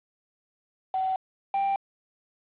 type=tone pair in turn; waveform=sine / triangle; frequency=757 / 788.1 Hz; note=F#5 / G5; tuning=+39 / +9 cents; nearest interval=minor second; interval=70 cents; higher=second; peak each=-24 / -21 dBFS; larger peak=second; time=0.94-1.16 / 1.54-1.76 s; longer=neither; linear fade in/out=2 ms; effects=resampled to 8000 Hz + 8-bit